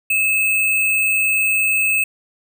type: tone with sample-and-hold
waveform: sine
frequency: 2599 Hz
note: E7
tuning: 25 cents flat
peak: -14 dBFS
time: 0.1-2.04 s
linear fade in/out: 5 ms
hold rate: 11025 Hz
effects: none